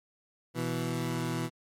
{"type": "tone pair together", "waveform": "20% pulse", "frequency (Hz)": [122.9, 164.05], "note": ["B2", "E3"], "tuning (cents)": [-8, -8], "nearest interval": "perfect fourth", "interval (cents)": 500, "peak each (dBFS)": -28, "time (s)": [0.54, 1.5], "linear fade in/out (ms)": 50, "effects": ["MP3 64 kbps"]}